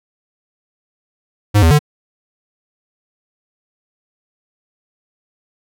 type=tone with pitch steps; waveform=square; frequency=103.7 / 81.8 / 148.6 Hz; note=G#2 / E2 / D3; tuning=-2 / -13 / +21 cents; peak=-8 dBFS; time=1.54-1.792 s; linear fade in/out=20 ms; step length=84 ms; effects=none